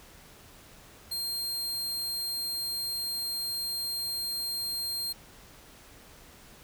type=tone; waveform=sawtooth; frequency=4200 Hz; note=C8; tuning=6 cents sharp; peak=-28 dBFS; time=1.11-5.13 s; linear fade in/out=10 ms; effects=pink hiss -53 dBFS RMS until 6.63 s